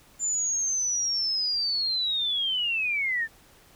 sine linear sweep, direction down, 7170 to 1752 Hz, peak -24 dBFS, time 0.19-3.28 s, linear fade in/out 50 ms, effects pink hiss -56 dBFS RMS until 3.75 s

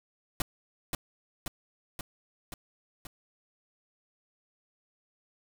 pink noise with echo, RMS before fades -29 dBFS, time 0.4-0.42 s, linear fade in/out 2 ms, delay 530 ms, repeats 5, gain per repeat -3 dB, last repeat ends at 3.07 s, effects none

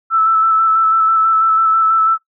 sine tone with vibrato, 1318.5 Hz, E6, in tune, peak -9 dBFS, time 0.1-2.18 s, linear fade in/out 50 ms, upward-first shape square, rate 6.1 Hz, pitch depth 15 cents each way, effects noise-tail reverb RT60 0.1 s tail -17 dB re dry

